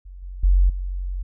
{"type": "tone with level steps", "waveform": "sine", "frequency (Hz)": 45.67, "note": "F#1", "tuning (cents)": -22, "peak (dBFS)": [-36, -31, -12, -24], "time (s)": [0.05, 1.23], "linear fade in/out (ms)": 10, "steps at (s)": [0.22, 0.43, 0.69], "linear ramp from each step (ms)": 10, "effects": []}